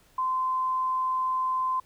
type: tone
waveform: sine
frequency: 1033 Hz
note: C6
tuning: 22 cents flat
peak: -24 dBFS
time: 0.18-1.8 s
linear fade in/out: 5 ms
effects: pink hiss -61 dBFS RMS until 1.85 s